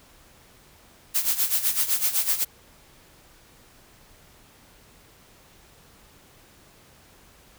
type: noise with tremolo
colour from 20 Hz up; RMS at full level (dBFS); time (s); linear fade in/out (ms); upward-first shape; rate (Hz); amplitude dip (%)
blue; -21; 1.14-2.45; 20; sine; 7.9; 75
effects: pink hiss -54 dBFS RMS until 7.58 s